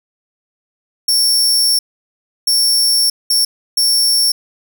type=tone bursts at uneven times; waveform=sawtooth; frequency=5460 Hz; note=F8; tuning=40 cents flat; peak=-8 dBFS; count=4; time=1.08-1.79 / 2.47-3.1 / 3.3-3.45 / 3.77-4.32 s; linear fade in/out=5 ms; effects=8-bit